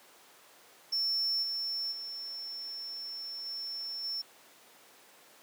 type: tone with level steps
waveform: triangle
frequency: 5400 Hz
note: E8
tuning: 41 cents sharp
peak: -27 / -31 / -37 / -35 / -32 dBFS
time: 0.92-4.22 s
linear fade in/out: 10 ms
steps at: 1.42 / 1.91 / 3.45 / 4.03 s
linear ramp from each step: 20 ms
effects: pink hiss -57 dBFS RMS until 5.42 s + high-pass 400 Hz 12 dB/octave